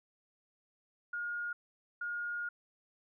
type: tone bursts at uneven times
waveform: sine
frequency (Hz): 1427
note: F6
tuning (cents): +37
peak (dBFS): -35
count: 2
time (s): 1.13-1.53 / 2.01-2.49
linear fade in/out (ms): 5
effects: none